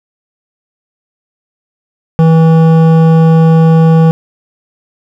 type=tone with hard clipping; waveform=triangle; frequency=162.3 Hz; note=E3; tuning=27 cents flat; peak=-5 dBFS; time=2.19-4.11 s; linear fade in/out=0 ms; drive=16 dB; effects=none